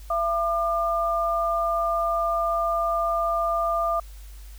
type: tone pair together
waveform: sine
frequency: 674 / 1200.9 Hz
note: E5 / D6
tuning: +38 / +38 cents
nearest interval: minor seventh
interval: 1000 cents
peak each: -24 dBFS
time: 0.1-4 s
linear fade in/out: 5 ms
effects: added 50 Hz sine -39 dBFS peak until 4.58 s + white hiss -53 dBFS RMS until 4.58 s